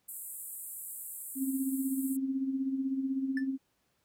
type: band-pass noise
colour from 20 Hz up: white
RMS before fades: -43 dBFS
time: 0.08-2.17 s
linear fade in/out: 10 ms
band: 7700 to 15000 Hz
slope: 96 dB/octave
type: tone with tremolo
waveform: sine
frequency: 267.4 Hz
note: C4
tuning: 38 cents sharp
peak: -27 dBFS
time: 1.35-3.58 s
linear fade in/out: 50 ms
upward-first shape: sine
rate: 16 Hz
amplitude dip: 55%
type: tone with exponential decay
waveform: triangle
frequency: 1760 Hz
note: A6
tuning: in tune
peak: -30 dBFS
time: 3.37-3.47 s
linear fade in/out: 2 ms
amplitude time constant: 21 ms
effects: pink hiss -75 dBFS RMS until 4.04 s + high-pass 60 Hz 12 dB/octave